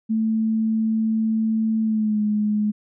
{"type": "tone with pitch glide", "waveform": "sine", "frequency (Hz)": [221.1, 210.5], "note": ["A3", "G#3"], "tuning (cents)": [9, 24], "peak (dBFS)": -18, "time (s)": [0.09, 2.72], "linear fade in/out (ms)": 20, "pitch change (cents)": -85, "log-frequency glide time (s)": [1.82, 2.21], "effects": []}